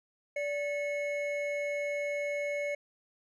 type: tone pair together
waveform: triangle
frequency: 580 / 2190 Hz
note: D5 / C#7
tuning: -22 / -22 cents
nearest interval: octave + major seventh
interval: 2300 cents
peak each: -30 / -35 dBFS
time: 0.36-2.75 s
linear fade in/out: 5 ms
effects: resampled to 24000 Hz